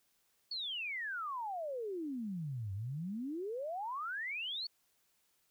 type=exponential two-way sweep; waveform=sine; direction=down then up; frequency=4512 to 93.7 to 4512 Hz; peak=-37 dBFS; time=0.51-4.67 s; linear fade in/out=5 ms; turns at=2.73 s; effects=white hiss -75 dBFS RMS until 5.5 s